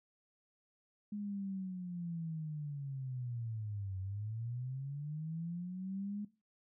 sine linear two-way sweep, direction down then up, 209 to 93.2 to 209 Hz, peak -38 dBFS, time 1.12-6.25 s, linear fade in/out 5 ms, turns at 3.99 s, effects noise-tail reverb RT60 0.3 s tail -18 dB re dry

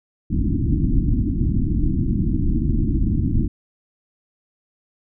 pink low-pass noise, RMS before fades -19 dBFS, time 0.3-3.48 s, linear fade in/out 10 ms, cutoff 330 Hz, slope 96 dB/octave, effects none

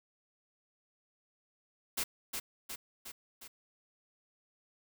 white noise with echo, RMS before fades -34 dBFS, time 1.97-2.04 s, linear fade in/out 10 ms, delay 360 ms, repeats 4, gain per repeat -4 dB, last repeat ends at 3.48 s, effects none

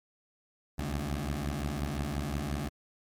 15% pulse beating tone pair, 69.3 / 75 Hz, C#2 / D2, 0 / +37 cents, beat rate 5.7 Hz, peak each -28 dBFS, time 0.78-2.69 s, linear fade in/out 10 ms, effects MP3 96 kbps

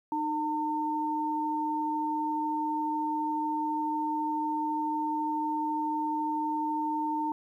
sine tone pair together, 306.7 / 906 Hz, D#4 / A#5, -25 / -50 cents, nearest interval octave + perfect fifth, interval 1875 cents, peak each -32 / -29 dBFS, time 0.12-7.32 s, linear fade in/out 2 ms, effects 11-bit

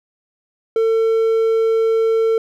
triangle tone, 450 Hz, A4, 39 cents sharp, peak -11 dBFS, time 0.76-2.38 s, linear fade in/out 2 ms, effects none

